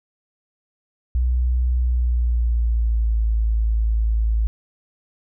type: tone with pitch glide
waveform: sine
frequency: 61.74 to 55 Hz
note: B1 to A1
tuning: 0 to 0 cents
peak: -16 dBFS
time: 1.15-4.47 s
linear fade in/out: 0 ms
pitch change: -200 cents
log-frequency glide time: 1.78-3.21 s
effects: none